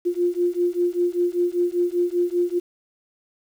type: beating tone pair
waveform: sine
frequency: 349.2 / 354.3 Hz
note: F4 / F4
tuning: 0 / +25 cents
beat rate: 5.1 Hz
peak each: -22 dBFS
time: 0.05-2.6 s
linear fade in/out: 20 ms
effects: 8-bit